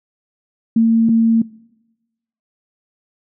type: tone pair in turn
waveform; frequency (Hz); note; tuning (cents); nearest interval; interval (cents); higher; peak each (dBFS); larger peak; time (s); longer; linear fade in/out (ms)
sine; 227 / 227; A#3 / A#3; -46 / -46; unison; 0; neither; -9; neither; 0.76-1.09 / 1.09-1.42; neither; 5
effects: noise-tail reverb RT60 1.0 s tail -22 dB re dry